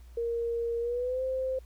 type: tone with pitch glide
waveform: sine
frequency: 467 to 521.2 Hz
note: A#4 to C5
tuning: +3 to -7 cents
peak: -28 dBFS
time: 0.17-1.59 s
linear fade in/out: 5 ms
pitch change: +190 cents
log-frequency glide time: 0.8-1.23 s
effects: added 60 Hz sine -47 dBFS peak until 1.65 s + pink hiss -64 dBFS RMS until 1.65 s